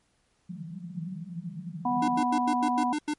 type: band-pass noise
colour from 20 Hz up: white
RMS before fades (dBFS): -38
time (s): 0.49-2.2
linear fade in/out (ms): 5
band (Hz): 160 to 190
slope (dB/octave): 96
type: harmonic tone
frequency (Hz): 246.1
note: B3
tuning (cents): -6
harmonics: 1 / 3 / 4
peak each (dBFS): -28 / -28 / -28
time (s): 1.85-2.93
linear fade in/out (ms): 5
type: tone bursts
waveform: square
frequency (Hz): 300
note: D4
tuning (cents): +37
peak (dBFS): -27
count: 8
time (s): 2.02-3.138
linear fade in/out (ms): 5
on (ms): 61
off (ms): 90
effects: pink hiss -70 dBFS RMS until 3.18 s + MP3 48 kbps